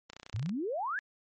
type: click train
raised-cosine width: 0.2 ms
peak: -28 dBFS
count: 13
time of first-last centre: 0.1-0.493 s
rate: 30.5 Hz
type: exponential sweep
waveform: sine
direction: up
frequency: 96 to 1759 Hz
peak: -31 dBFS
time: 0.34-0.99 s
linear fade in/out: 0 ms
effects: MP3 32 kbps